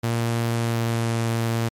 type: tone with pitch glide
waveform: sawtooth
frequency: 116.54 to 115.07 Hz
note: A#2 to A#2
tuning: 0 to -22 cents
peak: -17 dBFS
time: 0.03-1.69 s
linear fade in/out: 10 ms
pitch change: -22 cents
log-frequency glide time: 0.48-1.15 s
effects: MP3 64 kbps